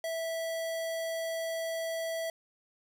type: tone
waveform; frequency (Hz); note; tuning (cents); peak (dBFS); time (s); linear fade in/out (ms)
square; 656; E5; -9; -33; 0.04-2.3; 2
effects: none